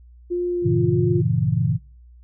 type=tone with vibrato; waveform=sine; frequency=351 Hz; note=F4; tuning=9 cents sharp; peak=-20 dBFS; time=0.3-1.22 s; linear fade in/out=20 ms; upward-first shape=sine; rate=1.7 Hz; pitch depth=15 cents each way
type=chord; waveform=sine; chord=G diminished seventh; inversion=none; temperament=equal; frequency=98 / 116.54 / 138.59 / 164.81 Hz; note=G2 / Bb2 / Db3 / Fb3; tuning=0 / 0 / 0 / 0 cents; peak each=-26 / -22 / -22 / -23 dBFS; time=0.62-1.79 s; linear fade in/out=50 ms
effects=noise-tail reverb RT60 0.4 s tail -21 dB re dry + added 60 Hz sine -44 dBFS peak until 2.23 s